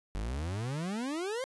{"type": "exponential sweep", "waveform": "40% pulse", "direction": "up", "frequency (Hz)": [46.67, 542], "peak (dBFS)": -32, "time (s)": [0.15, 1.44], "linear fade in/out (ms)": 0, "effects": ["resampled to 24000 Hz"]}